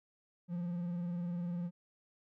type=tone with vibrato; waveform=triangle; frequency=174.61 Hz; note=F3; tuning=in tune; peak=-33 dBFS; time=0.48-1.71 s; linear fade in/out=50 ms; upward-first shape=sine; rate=20 Hz; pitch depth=48 cents each way; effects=none